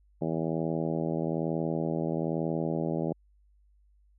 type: harmonic tone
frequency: 81.1 Hz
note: E2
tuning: 28 cents flat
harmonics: 2 / 3 / 4 / 5 / 6 / 7 / 8 / 9 / 10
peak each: -32 / -35 / -34 / -36 / -39 / -37 / -40 / -45 / -45 dBFS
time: 0.21-3.13 s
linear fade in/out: 10 ms
effects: added 50 Hz sine -60 dBFS peak until 4.18 s